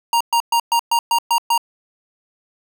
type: tone bursts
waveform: square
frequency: 935 Hz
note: A#5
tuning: 5 cents sharp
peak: -14 dBFS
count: 8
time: 0.13-1.578 s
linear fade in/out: 2 ms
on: 76 ms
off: 120 ms
effects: none